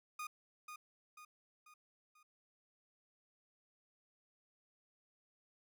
30% pulse tone with echo, 1230 Hz, D#6, 20 cents flat, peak -39 dBFS, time 0.19-0.27 s, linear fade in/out 5 ms, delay 490 ms, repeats 4, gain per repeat -6 dB, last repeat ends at 2.23 s, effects none

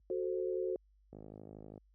sine chord, F# diminished, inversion none, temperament equal, 370 / 440 / 523.3 Hz, F#4 / A4 / C5, 0 / 0 / 0 cents, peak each -35 / -39 / -40 dBFS, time 0.1-0.76 s, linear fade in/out 2 ms
click train, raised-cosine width 2 ms, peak -36 dBFS, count 35, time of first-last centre 1.13-1.778 s, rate 52.5 Hz
effects added 50 Hz sine -56 dBFS peak until 1.94 s + high-pass 80 Hz 12 dB/octave

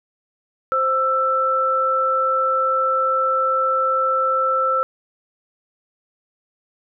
sine tone pair together, 524 / 1328.8 Hz, C5 / E6, +2 / +13 cents, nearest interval octave + major third, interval 1611 cents, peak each -22 / -17 dBFS, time 0.72-4.83 s, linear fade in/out 0 ms, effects none

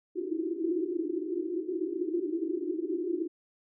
pink band-pass noise, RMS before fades -32 dBFS, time 0.15-3.28 s, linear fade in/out 20 ms, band 320 to 370 Hz, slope 96 dB/octave, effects none

